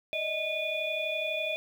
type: tone cluster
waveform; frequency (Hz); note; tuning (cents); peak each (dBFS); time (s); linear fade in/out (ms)
sine; 604 / 636 / 2453 / 3460; D5 / D#5 / D#7 / A7; +48 / +38 / -25 / -30; -37 / -34 / -32 / -38; 0.13-1.56; 0
effects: 9-bit